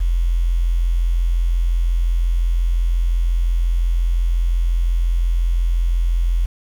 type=tone with quantisation; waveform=sine; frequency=42.84 Hz; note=F1; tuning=33 cents flat; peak=-14 dBFS; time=0-6.46 s; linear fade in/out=10 ms; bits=7; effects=none